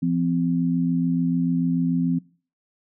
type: tone pair together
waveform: sine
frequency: 170.5 / 257.4 Hz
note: F3 / C4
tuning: -41 / -28 cents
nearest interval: perfect fifth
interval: 713 cents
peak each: -22 dBFS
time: 0.02-2.19 s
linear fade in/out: 10 ms
effects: noise-tail reverb RT60 0.4 s tail -21 dB re dry